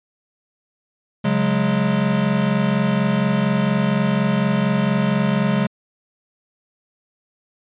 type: chord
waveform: square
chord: C# suspended fourth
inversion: none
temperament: equal with one note detuned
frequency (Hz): 138.59 / 183.51 / 207.7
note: C#3 / F#3 / G#3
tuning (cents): 0 / -14 / 0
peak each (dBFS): -23 / -22 / -20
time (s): 1.24-5.67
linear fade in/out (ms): 10
effects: resampled to 8000 Hz

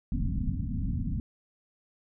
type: low-pass noise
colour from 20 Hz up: pink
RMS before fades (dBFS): -30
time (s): 0.12-1.2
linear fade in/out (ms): 2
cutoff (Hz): 270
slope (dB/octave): 96
effects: none

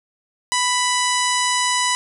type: harmonic tone with a mistuned harmonic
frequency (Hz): 990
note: B5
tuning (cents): +4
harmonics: 1 / 2 / 3 / 4 / 5 / 6 / 7 / 8 / 9 / 10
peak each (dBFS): -21 / -24 / -26 / -27 / -28 / -29 / -29 / -30 / -31 / -31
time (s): 0.52-1.95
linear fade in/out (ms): 0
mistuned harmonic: 5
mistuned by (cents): +26
effects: none

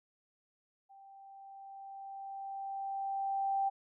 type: tone with level ramp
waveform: sine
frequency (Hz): 784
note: G5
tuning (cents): 0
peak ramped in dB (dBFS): -54 to -28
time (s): 0.89-3.7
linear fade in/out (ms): 20
effects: none

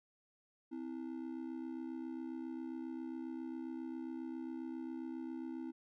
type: ring-modulated tone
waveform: triangle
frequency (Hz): 291.4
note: D4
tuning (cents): -13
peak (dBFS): -36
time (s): 0.71-5.72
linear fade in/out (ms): 20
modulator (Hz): 33.7
effects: none

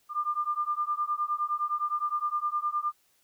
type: beating tone pair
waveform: sine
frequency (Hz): 1195 / 1204.7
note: D6 / D6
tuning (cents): +30 / +44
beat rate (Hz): 9.7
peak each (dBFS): -30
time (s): 0.09-2.93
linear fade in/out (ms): 50
effects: white hiss -68 dBFS RMS until 3.23 s

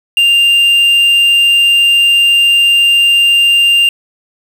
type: tone with quantisation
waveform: triangle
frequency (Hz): 2794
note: F7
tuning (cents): 0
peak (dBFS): -4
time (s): 0.17-3.89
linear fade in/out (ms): 2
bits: 5
effects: none

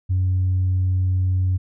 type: tone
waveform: sine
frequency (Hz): 92.5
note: F#2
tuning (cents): 0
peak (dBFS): -15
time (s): 0.09-1.58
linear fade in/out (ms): 20
effects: tanh soft clip ceiling -14 dBFS

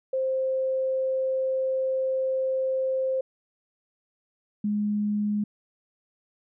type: tone pair in turn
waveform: sine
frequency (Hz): 525 / 208.3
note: C5 / G#3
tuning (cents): +6 / +5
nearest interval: octave + major third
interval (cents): 1601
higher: first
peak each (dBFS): -23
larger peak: neither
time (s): 0.13-3.21 / 4.64-5.44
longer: first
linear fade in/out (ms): 5
effects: none

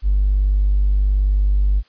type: tone with tanh clipping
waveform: triangle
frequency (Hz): 49.37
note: G1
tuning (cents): +13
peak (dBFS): -12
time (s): 0.02-1.83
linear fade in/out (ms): 50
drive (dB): 1
effects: white hiss -56 dBFS RMS until 1.88 s + resampled to 11025 Hz

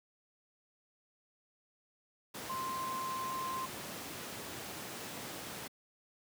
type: tone in noise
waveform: sine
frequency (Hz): 1046.5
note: C6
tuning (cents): 0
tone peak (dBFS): -36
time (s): 2.49-3.66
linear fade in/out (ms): 10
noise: pink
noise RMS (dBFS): -43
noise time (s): 2.34-5.68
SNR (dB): +4
effects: high-pass 150 Hz 12 dB/octave

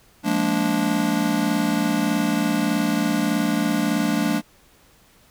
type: chord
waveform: square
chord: Bb dominant seventh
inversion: second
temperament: just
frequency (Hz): 174.81 / 209.8 / 233.1 / 291.4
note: F3 / Ab3 / Bb3 / D4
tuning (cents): +2 / +18 / 0 / -13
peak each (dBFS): -28 / -25 / -26 / -24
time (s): 0.23-4.42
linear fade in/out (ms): 50
effects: pink hiss -55 dBFS RMS until 5.3 s

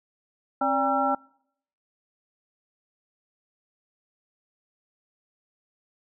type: tone cluster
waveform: sine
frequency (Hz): 268 / 581 / 803 / 945 / 1348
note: C4 / D5 / G5 / A#5 / E6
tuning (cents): +42 / -19 / +41 / +23 / +38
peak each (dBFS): -29 / -29 / -25 / -32 / -27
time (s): 0.61-1.15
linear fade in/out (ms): 5
effects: noise-tail reverb RT60 0.7 s tail -25 dB re dry

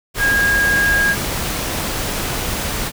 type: tone in noise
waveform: sine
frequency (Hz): 1632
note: G#6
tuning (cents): -31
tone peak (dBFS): -13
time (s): 0.18-1.16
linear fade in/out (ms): 50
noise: pink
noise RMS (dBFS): -22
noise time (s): 0.14-2.92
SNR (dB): +6
effects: none

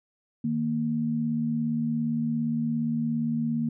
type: tone pair together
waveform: sine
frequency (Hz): 155.24 / 232.6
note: D#3 / A#3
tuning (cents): -4 / -4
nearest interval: perfect fifth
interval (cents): 700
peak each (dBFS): -31 / -25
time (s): 0.44-3.69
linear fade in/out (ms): 5
effects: none

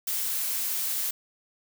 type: noise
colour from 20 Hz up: blue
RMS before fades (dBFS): -29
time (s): 0.07-1.11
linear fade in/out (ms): 5
effects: none

